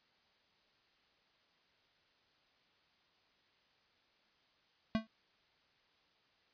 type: tone with exponential decay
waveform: square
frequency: 221.4 Hz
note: A3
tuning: 11 cents sharp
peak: -27 dBFS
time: 4.95-5.07 s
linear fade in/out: 0 ms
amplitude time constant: 26 ms
effects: white hiss -72 dBFS RMS until 6.53 s + resampled to 11025 Hz